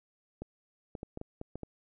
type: clicks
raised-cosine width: 2 ms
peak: -26 dBFS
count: 8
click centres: 0.42 / 0.952 / 1.031 / 1.174 / 1.214 / 1.414 / 1.556 / 1.633 s
effects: none